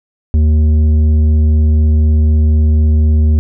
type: tone with tanh clipping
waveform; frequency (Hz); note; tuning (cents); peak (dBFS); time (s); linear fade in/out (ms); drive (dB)
sine; 77; D#2; -17; -8; 0.34-3.39; 0; 8
effects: none